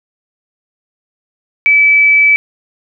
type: tone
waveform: sine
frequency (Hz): 2302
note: D7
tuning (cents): -35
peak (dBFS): -5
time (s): 1.66-2.36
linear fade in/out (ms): 0
effects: none